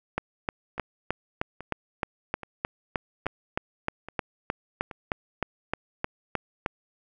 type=two click trains; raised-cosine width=0.5 ms; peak=-11 / -23 dBFS; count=22 / 6; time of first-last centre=0.18-6.661 / 0.78-4.912 s; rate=3.24 / 1.21 Hz; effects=none